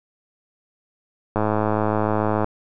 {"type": "click train", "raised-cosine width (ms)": 1, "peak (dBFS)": -7, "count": 117, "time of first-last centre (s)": [1.36, 2.444], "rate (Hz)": 107, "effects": []}